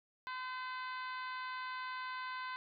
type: harmonic tone with a mistuned harmonic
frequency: 511 Hz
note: C5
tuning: 41 cents flat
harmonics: 2 / 3 / 4 / 5 / 6 / 7 / 8 / 9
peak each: -42 / -45 / -50 / -55 / -58 / -57 / -56 / -62 dBFS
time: 0.27-2.56 s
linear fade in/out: 0 ms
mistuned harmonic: 6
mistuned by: -17 cents
effects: none